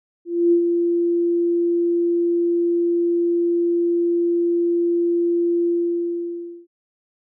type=tone with ADSR envelope; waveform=sine; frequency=343.6 Hz; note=F4; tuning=28 cents flat; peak=-11 dBFS; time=0.25-6.67 s; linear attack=270 ms; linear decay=91 ms; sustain=-5 dB; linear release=1000 ms; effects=none